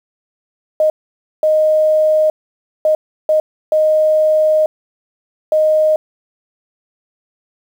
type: tone bursts at uneven times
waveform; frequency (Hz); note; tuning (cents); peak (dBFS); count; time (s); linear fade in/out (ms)
sine; 620; D#5; -6; -9; 6; 0.8-0.9 / 1.43-2.3 / 2.85-2.95 / 3.29-3.4 / 3.72-4.66 / 5.52-5.96; 2
effects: 7-bit